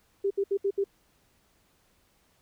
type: tone bursts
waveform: sine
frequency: 396.3 Hz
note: G4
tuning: 19 cents sharp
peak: -23 dBFS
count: 5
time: 0.24-0.842 s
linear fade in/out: 10 ms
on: 66 ms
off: 68 ms
effects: pink hiss -67 dBFS RMS until 2.41 s